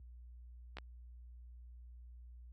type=clicks; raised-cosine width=0.3 ms; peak=-29 dBFS; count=2; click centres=0.77 / 0.785 s; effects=added 60 Hz sine -45 dBFS peak until 2.52 s + high-pass 80 Hz 12 dB/octave